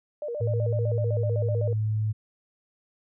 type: tone with vibrato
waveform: sine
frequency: 531 Hz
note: C5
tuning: 25 cents sharp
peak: -29 dBFS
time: 0.22-1.73 s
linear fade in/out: 2 ms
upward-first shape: square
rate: 7.9 Hz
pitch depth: 200 cents each way
type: tone with pitch glide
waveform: sine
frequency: 110 to 107.74 Hz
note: A2 to A2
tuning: 0 to -36 cents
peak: -23 dBFS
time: 0.4-2.13 s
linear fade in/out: 20 ms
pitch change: -36 cents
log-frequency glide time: 0.9-1.28 s
effects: none